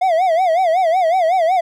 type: tone with vibrato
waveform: triangle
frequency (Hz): 698.5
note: F5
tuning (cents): 0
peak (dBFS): -10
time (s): 0.01-1.61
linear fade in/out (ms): 10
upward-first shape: sine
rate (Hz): 5.4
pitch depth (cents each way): 160
effects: none